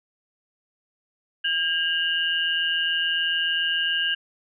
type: tone cluster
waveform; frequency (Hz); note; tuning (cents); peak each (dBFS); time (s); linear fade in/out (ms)
sine; 1614 / 2843 / 3010; G#6 / F7 / F#7; -50 / +30 / +29; -25 / -24 / -30; 1.44-4.15; 10
effects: none